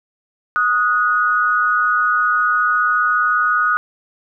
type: tone pair together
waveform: sine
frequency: 1243 / 1462.6 Hz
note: D#6 / F#6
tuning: -2 / -20 cents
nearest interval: minor third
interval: 282 cents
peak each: -16 dBFS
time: 0.56-3.77 s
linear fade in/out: 0 ms
effects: none